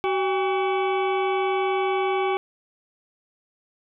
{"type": "harmonic tone with a mistuned harmonic", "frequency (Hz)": 378.4, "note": "F#4", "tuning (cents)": 39, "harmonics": [1, 2, 3, 4, 6, 7, 8, 9], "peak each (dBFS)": [-23, -26, -30, -40, -32, -42, -42, -43], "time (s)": [0.04, 2.37], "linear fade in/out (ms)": 0, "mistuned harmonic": 2, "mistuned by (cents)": 100, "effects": []}